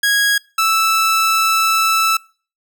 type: tone pair in turn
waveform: sawtooth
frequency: 1650 / 1317.5 Hz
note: G#6 / E6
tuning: -12 / -1 cents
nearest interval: major third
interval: 389 cents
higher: first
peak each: -9 dBFS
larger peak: neither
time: 0.03-0.38 / 0.58-2.17 s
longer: second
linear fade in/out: 5 ms
effects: noise-tail reverb RT60 0.4 s tail -25 dB re dry